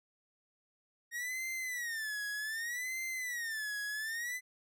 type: tone with vibrato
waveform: 45% pulse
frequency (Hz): 1864.7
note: A#6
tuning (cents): 0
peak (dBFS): -36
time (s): 1.11-4.41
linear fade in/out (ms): 50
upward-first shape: sine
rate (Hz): 0.65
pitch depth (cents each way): 190
effects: none